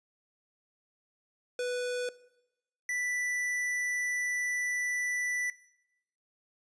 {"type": "tone pair in turn", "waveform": "square", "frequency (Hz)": [493.9, 1975.6], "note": ["B4", "B6"], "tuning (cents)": [0, 0], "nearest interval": "2 octaves", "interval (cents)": 2400, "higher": "second", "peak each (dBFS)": [-31, -31], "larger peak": "neither", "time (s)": [[1.59, 2.09], [2.89, 5.5]], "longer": "second", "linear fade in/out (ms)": 2, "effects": ["noise-tail reverb RT60 0.9 s tail -19 dB re dry", "resampled to 22050 Hz"]}